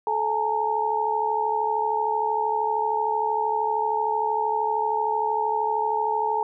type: tone cluster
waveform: sine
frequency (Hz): 433.1 / 844 / 917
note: A4 / G#5 / A#5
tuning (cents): -27 / +28 / -29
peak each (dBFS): -28 / -26 / -24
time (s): 0.07-6.43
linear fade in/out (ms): 2
effects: none